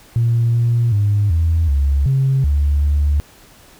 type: tone with pitch steps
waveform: sine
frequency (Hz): 116.9 / 117.9 / 102.7 / 82 / 69.9 / 134.4 / 72.1 / 72.8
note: A#2 / A#2 / G#2 / E2 / C#2 / C3 / D2 / D2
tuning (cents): +5 / +20 / -19 / -9 / +15 / +47 / -31 / -15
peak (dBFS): -11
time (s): 0.16-3.2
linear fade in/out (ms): 0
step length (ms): 380
effects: tanh soft clip ceiling -8 dBFS + pink hiss -46 dBFS RMS until 3.79 s